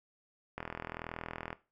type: click train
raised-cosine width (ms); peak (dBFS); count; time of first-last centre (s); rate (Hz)
0.5; -23; 40; 0.58-1.529; 41.1
effects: noise-tail reverb RT60 0.3 s tail -17 dB re dry